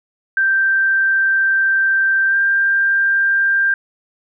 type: tone with pitch glide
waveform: sine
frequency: 1568 to 1588.1 Hz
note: G6 to G6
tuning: 0 to +22 cents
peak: -12 dBFS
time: 0.37-3.74 s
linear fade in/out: 2 ms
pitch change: +22 cents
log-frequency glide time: 2.28-2.36 s
effects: none